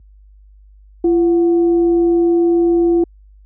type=tone with frequency modulation; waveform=sine; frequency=340.9 Hz; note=F4; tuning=42 cents flat; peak=-10 dBFS; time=1.04-3.04 s; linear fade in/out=5 ms; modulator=392 Hz; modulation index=0.23; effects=added 50 Hz sine -33 dBFS peak until 3.45 s + high-pass 80 Hz 12 dB/octave